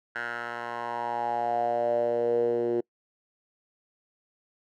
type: tone with band-pass filter sweep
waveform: 10% pulse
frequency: 118.8 Hz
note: A#2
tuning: 33 cents sharp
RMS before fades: -28 dBFS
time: 0.15-2.81 s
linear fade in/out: 10 ms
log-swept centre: 1500 to 380 Hz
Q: 6.2
effects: noise-tail reverb RT60 0.1 s tail -26 dB re dry